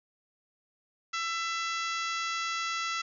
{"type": "harmonic tone", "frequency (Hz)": 668, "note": "E5", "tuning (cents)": 23, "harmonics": [2, 3, 4, 5, 6, 7, 8, 9, 10], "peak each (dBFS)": [-33, -37, -39, -41, -43, -44, -45, -46, -47], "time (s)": [1.13, 3.02], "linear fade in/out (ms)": 10, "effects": []}